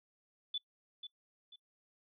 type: tone with echo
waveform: sine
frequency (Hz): 3479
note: A7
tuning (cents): -20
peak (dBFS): -34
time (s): 0.54-0.58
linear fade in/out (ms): 5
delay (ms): 490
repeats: 2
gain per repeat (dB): -9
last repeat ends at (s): 1.56
effects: noise-tail reverb RT60 0.1 s tail -22 dB re dry